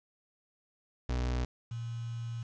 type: tone pair in turn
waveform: 35% pulse / sine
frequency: 61.74 / 116.55 Hz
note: B1 / A#2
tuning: 0 / 0 cents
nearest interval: major seventh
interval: 1100 cents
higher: second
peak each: -28 / -35 dBFS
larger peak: first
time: 1.09-1.45 / 1.71-2.43 s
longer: second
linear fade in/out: 5 ms
effects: resampled to 16000 Hz + 9-bit